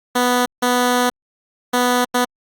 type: tone bursts at uneven times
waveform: 10% pulse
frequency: 246.9 Hz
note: B3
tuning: in tune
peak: -6 dBFS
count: 4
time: 0.15-0.46 / 0.62-1.1 / 1.73-2.05 / 2.14-2.25 s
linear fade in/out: 10 ms
effects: Opus 48 kbps